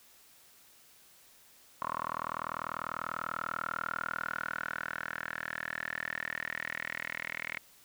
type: tone with band-pass filter sweep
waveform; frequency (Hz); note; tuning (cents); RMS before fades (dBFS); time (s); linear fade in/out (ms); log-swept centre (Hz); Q
10% pulse; 40.17; E1; -44; -38; 1.82-7.59; 0; 1100 to 2100; 8.1
effects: white hiss -60 dBFS RMS until 7.84 s